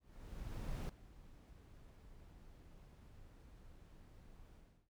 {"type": "noise with ADSR envelope", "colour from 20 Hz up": "brown", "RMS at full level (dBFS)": -41, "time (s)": [0, 4.89], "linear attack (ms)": 890, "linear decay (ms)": 6, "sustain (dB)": -18, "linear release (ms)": 350, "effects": []}